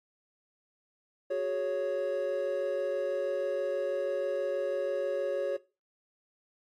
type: chord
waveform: triangle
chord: F# suspended second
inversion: none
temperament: just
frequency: 370 / 416.2 / 555 Hz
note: F#4 / G#4 / C#5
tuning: 0 / +4 / +2 cents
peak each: -34 / -34 / -28 dBFS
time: 1.3-5.57 s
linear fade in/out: 10 ms
effects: noise-tail reverb RT60 0.3 s tail -19 dB re dry + AAC 48 kbps